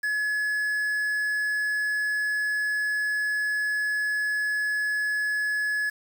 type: tone with quantisation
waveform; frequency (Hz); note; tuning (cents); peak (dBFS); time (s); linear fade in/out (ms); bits
triangle; 1700; G#6; +40; -22; 0.03-5.9; 10; 7
effects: none